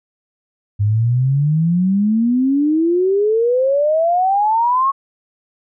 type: exponential sweep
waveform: sine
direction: up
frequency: 100.2 to 1110 Hz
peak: -12 dBFS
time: 0.79-4.92 s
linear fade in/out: 20 ms
effects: none